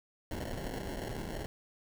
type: noise with sample-and-hold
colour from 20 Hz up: pink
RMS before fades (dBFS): -39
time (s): 0.31-1.46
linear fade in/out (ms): 0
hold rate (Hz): 1225
effects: none